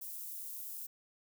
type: high-pass noise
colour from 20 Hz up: white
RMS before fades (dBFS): -44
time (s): 0.01-0.87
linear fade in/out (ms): 10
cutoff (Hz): 12000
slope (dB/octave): 12
effects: none